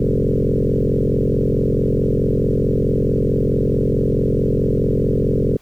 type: tone with frequency modulation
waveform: sine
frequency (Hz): 146.3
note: D3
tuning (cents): -6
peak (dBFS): -14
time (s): 0-5.57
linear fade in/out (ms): 5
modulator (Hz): 44.6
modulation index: 7.6
effects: pink hiss -54 dBFS RMS until 5.61 s